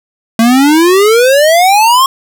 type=exponential sweep; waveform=square; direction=up; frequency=222.1 to 1097 Hz; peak=-5 dBFS; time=0.39-2.06 s; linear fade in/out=2 ms; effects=none